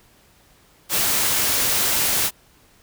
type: noise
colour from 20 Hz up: white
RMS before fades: -20 dBFS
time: 0.89-2.31 s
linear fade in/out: 50 ms
effects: pink hiss -55 dBFS RMS until 2.82 s